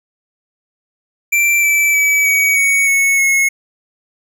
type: tone with pitch steps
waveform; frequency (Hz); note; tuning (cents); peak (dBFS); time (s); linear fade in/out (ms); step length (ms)
square; 2349 / 2319 / 2290 / 2261 / 2233 / 2204 / 2177; D7 / D7 / D7 / C#7 / C#7 / C#7 / C#7; 0 / -22 / -44 / +34 / +12 / -11 / -32; -11; 1.32-3.49; 10; 310
effects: none